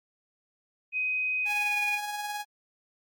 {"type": "tone with pitch glide", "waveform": "sine", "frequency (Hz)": [2512, 2456], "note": ["D#7", "D#7"], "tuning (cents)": [16, -23], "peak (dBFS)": -26, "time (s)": [0.92, 2], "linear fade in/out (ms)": 50, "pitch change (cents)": -39, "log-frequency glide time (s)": [1.38, 1.78]}
{"type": "tone with tremolo", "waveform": "sawtooth", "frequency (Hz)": 830.6, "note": "G#5", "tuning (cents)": 0, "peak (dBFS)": -27, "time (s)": [1.45, 2.45], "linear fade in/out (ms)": 50, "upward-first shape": "sine", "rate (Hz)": 19, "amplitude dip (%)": 35}
{"effects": ["Opus 48 kbps"]}